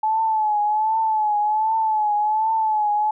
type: tone with vibrato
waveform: sine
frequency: 861 Hz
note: A5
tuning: 38 cents flat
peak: -17 dBFS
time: 0.03-3.11 s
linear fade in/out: 5 ms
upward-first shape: triangle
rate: 1.3 Hz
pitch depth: 67 cents each way
effects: none